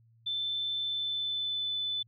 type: tone with pitch glide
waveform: sine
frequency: 3534 to 3504 Hz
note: A7 to A7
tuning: +7 to -8 cents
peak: -30 dBFS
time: 0.26-2.03 s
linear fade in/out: 10 ms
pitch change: -15 cents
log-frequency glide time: 0.79-1.71 s
effects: added 114 Hz sine -60 dBFS peak until 2.07 s